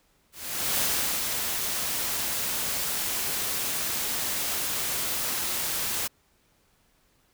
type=noise with ADSR envelope; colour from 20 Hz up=white; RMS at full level=-25 dBFS; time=0.32-6.08 s; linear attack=470 ms; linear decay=440 ms; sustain=-4 dB; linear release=14 ms; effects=pink hiss -66 dBFS RMS until 7.33 s